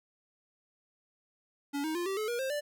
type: tone with pitch steps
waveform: square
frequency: 283.7 / 314.8 / 349.3 / 387.5 / 430 / 477.1 / 529.4 / 587.4 Hz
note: C#4 / D#4 / F4 / G4 / A4 / A#4 / C5 / D5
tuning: +40 / +20 / 0 / -20 / -40 / +40 / +20 / 0 cents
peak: -32 dBFS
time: 1.73-2.61 s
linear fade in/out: 20 ms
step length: 110 ms
effects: none